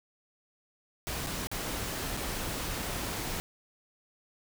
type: noise with dropouts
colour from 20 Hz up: pink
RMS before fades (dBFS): -35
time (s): 1.07-3.4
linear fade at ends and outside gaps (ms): 0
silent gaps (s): 1.264-1.269 / 1.471-1.515 / 2.167-2.172
effects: none